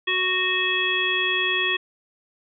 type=harmonic tone; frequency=370 Hz; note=F#4; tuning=in tune; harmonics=1 / 3 / 5 / 7 / 9; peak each=-30 / -31 / -25 / -25 / -25 dBFS; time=0.07-1.77 s; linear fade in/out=10 ms; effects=none